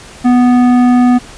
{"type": "tone with tanh clipping", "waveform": "sine", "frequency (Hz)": 246.9, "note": "B3", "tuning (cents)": 0, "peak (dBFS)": -7, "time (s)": [0.24, 1.19], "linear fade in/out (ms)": 20, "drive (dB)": 13, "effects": ["pink hiss -34 dBFS RMS until 1.37 s", "resampled to 22050 Hz"]}